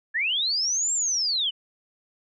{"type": "linear two-way sweep", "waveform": "sine", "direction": "up then down", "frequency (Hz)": [1661.2, 7550, 2903], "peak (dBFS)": -22, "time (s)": [0.14, 1.51], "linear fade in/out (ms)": 20, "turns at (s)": 0.93, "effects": []}